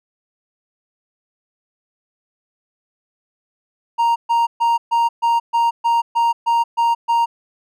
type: tone bursts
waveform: triangle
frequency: 932.3 Hz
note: A#5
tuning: in tune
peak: -11 dBFS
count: 11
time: 3.98-7.26 s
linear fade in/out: 20 ms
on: 180 ms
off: 130 ms
effects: none